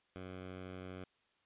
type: tone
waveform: 10% pulse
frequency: 92.5 Hz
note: F#2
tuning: in tune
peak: -37 dBFS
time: 0.16-1.04 s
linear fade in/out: 0 ms
effects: white hiss -75 dBFS RMS until 1.45 s + resampled to 8000 Hz